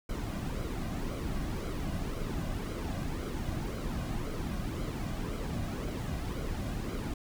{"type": "noise with flanger", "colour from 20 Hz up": "brown", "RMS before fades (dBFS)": -35, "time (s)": [0.09, 7.14], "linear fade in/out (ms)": 5, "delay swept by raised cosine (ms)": [1.1, 2.3], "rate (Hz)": 1.9, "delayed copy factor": -0.55, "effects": []}